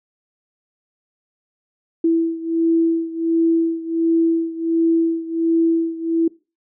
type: beating tone pair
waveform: sine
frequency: 329.6 / 331 Hz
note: E4 / E4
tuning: 0 / +7 cents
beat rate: 1.4 Hz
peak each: -17 / -20 dBFS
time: 2.04-6.28 s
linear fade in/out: 5 ms
effects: noise-tail reverb RT60 0.3 s tail -22 dB re dry